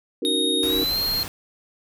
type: chord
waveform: sine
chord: D# minor seventh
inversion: third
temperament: just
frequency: 280 / 311.1 / 373.4 / 466.7 Hz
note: C#4 / D#4 / F#4 / A#4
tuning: +18 / 0 / +16 / +2 cents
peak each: -28 dBFS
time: 0.22-0.84 s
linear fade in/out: 5 ms
type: tone with pitch glide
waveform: square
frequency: 3729 to 4210 Hz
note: A#7 to C8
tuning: 0 to +10 cents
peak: -22 dBFS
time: 0.25-1.23 s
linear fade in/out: 0 ms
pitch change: +210 cents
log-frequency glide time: 0.65-0.99 s
type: noise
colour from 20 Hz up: pink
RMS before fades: -33 dBFS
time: 0.63-1.28 s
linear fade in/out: 0 ms
effects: none